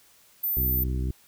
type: tone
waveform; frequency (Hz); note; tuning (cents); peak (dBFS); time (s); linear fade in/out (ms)
sine; 14080; A9; 0; -24; 0.43-0.84; 10
type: harmonic tone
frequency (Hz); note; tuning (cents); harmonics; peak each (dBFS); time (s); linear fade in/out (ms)
63.8; C2; -43; 1 / 2 / 3 / 4 / 5 / 6; -26 / -32 / -39 / -40 / -40 / -43; 0.57-1.11; 0
effects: white hiss -58 dBFS RMS until 1.27 s